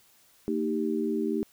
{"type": "chord", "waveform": "sine", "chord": "Eb major", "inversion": "second", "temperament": "equal with one note detuned", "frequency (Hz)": [227.8, 311.1, 392], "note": ["Bb3", "Eb4", "G4"], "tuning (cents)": [-40, 0, 0], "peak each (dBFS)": -30, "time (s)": [0.48, 1.43], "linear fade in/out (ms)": 0, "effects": ["white hiss -61 dBFS RMS until 1.52 s"]}